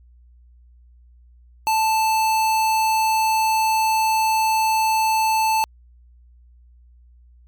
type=tone; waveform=square; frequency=880 Hz; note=A5; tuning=in tune; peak=-17 dBFS; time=1.67-5.64 s; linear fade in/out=0 ms; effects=added 60 Hz sine -47 dBFS peak until 7.47 s + MP3 96 kbps